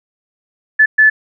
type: tone bursts at uneven times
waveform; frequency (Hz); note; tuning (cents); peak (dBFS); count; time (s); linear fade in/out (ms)
sine; 1737; A6; -23; -5; 2; 0.79-0.86 / 0.98-1.1; 10
effects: none